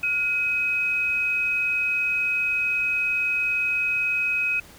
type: tone pair together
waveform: sine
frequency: 1424.6 / 2531 Hz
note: F6 / D#7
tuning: +34 / +29 cents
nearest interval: minor seventh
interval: 995 cents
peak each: -33 / -21 dBFS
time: 0.03-4.6 s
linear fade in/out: 5 ms
effects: pink hiss -48 dBFS RMS until 4.78 s